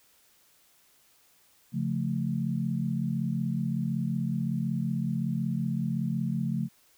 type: chord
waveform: sine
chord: Db augmented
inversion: none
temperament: equal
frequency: 138.59 / 174.61 / 220 Hz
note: Db3 / F3 / A3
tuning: 0 / 0 / 0 cents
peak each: -31 dBFS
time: 1.72-6.69 s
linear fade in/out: 50 ms
effects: white hiss -63 dBFS RMS until 6.97 s